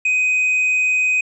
triangle tone with tanh clipping, 2507 Hz, D#7, 12 cents sharp, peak -15 dBFS, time 0.05-1.21 s, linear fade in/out 5 ms, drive 7 dB, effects resampled to 24000 Hz

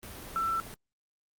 sine tone in noise, 1336 Hz, E6, 23 cents sharp, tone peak -27 dBFS, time 0.36-0.6 s, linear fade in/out 0 ms, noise pink, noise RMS -44 dBFS, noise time 0.03-0.74 s, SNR +14 dB, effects Opus 32 kbps

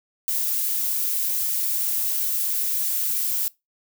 violet noise, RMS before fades -24 dBFS, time 0.28-3.48 s, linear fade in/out 0 ms, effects noise-tail reverb RT60 0.2 s tail -22 dB re dry

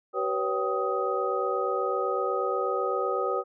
sine tone cluster, 381.7 / 490.9 / 559 / 777 / 1254 Hz, G4 / B4 / C#5 / G5 / D#6, -46 / -10 / +14 / -16 / +13 cents, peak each -31 / -30 / -32 / -35 / -30 dBFS, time 0.13-3.44 s, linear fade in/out 50 ms, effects none

